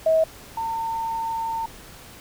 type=tone pair in turn; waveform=sine; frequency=641 / 906.5 Hz; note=E5 / A#5; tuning=-49 / -49 cents; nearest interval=tritone; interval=600 cents; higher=second; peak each=-15 / -24 dBFS; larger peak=first; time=0.06-0.24 / 0.57-1.66 s; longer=second; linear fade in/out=5 ms; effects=pink hiss -44 dBFS RMS until 2.2 s